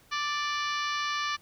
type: harmonic tone with a mistuned harmonic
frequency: 587.3 Hz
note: D5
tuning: in tune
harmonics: 2 / 3 / 4 / 5 / 6 / 7 / 8 / 9 / 10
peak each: -31 / -35 / -37 / -39 / -41 / -42 / -43 / -44 / -45 dBFS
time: 0.11-1.37 s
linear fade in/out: 20 ms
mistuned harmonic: 8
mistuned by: -38 cents
effects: pink hiss -60 dBFS RMS until 1.41 s